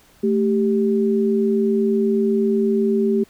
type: tone pair together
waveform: sine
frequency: 220 / 392 Hz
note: A3 / G4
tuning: 0 / 0 cents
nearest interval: minor seventh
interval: 1000 cents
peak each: -18 dBFS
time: 0.23-3.24 s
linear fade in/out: 10 ms
effects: pink hiss -53 dBFS RMS until 3.29 s